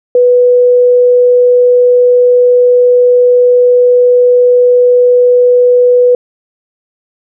sine tone, 492.9 Hz, B4, 3 cents flat, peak -3 dBFS, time 0.15-6.15 s, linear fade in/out 2 ms, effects none

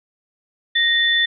sine tone pair together, 1864.7 / 3511 Hz, A#6 / A7, 0 / -4 cents, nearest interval major seventh, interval 1096 cents, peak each -17 dBFS, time 0.75-1.26 s, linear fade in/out 10 ms, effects none

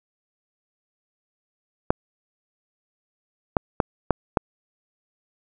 clicks, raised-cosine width 1 ms, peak -3 dBFS, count 5, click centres 1.905 / 3.568 / 3.802 / 4.107 / 4.372 s, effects none

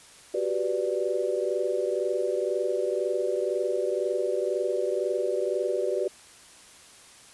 sine chord, G major seventh, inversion third, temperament equal, 370 / 392 / 493.9 / 587.3 Hz, F#4 / G4 / B4 / D5, 0 / 0 / 0 / 0 cents, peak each -30 dBFS, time 0.34-6.08 s, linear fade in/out 5 ms, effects white hiss -51 dBFS RMS until 7.33 s + resampled to 24000 Hz

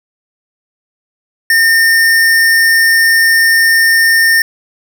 square tone, 1817 Hz, A#6, 45 cents flat, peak -7 dBFS, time 1.5-4.42 s, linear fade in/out 2 ms, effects none

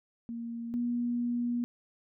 sine tone pair in turn, 233.1 / 240.3 Hz, A#3 / B3, 0 / -47 cents, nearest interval minor second, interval 53 cents, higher second, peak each -35 / -28 dBFS, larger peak second, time 0.29-0.74 / 0.74-1.64 s, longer second, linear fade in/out 0 ms, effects none

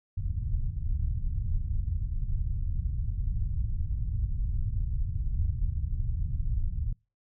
pink low-pass noise, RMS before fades -29 dBFS, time 0.17-6.93 s, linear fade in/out 5 ms, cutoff 110 Hz, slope 24 dB/octave, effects noise-tail reverb RT60 0.3 s tail -26 dB re dry

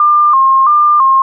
sine tone with vibrato, 1131 Hz, C#6, 34 cents sharp, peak -5 dBFS, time 0-1.22 s, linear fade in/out 2 ms, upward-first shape square, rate 1.5 Hz, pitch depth 98 cents each way, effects none

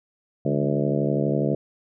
harmonic tone with a mistuned harmonic, 72.2 Hz, D2, 29 cents flat, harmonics 2 / 3 / 4 / 5 / 6 / 7 / 8 / 9, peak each -25 / -27 / -28 / -29 / -30 / -30 / -31 / -32 dBFS, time 0.45-1.55 s, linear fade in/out 5 ms, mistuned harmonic 3, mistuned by -63 cents, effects none

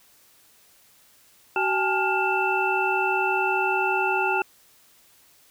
sine tone cluster, 378.6 / 810 / 870 / 1410 / 2665 Hz, F#4 / G#5 / A5 / F6 / E7, +40 / -43 / -20 / +16 / +18 cents, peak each -27 dBFS, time 1.56-4.42 s, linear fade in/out 2 ms, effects white hiss -57 dBFS RMS until 5.5 s

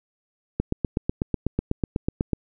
click train, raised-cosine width 3 ms, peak -9 dBFS, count 15, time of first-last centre 0.6-2.333 s, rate 8.08 Hz, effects none

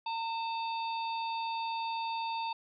harmonic tone with a mistuned harmonic, 912 Hz, A#5, 38 cents flat, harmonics 1 / 3 / 4 / 5, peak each -33 / -43 / -45 / -47 dBFS, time 0.06-2.53 s, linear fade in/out 5 ms, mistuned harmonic 3, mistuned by -67 cents, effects none

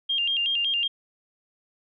sine tone with vibrato, 3000 Hz, F#7, 23 cents sharp, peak -22 dBFS, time 0.09-0.88 s, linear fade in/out 10 ms, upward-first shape square, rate 5.4 Hz, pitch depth 120 cents each way, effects none

